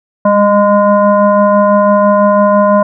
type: tone with frequency modulation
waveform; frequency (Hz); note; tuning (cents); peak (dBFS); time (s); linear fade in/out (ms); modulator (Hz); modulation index
sine; 615; D#5; -20; -5; 0.25-2.83; 5; 412; 1.1
effects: none